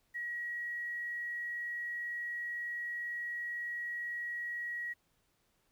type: tone with quantisation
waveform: sine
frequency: 1909 Hz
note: A#6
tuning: 41 cents sharp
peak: -36 dBFS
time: 0.14-4.94 s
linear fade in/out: 20 ms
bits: 11
effects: pink hiss -75 dBFS RMS until 5.71 s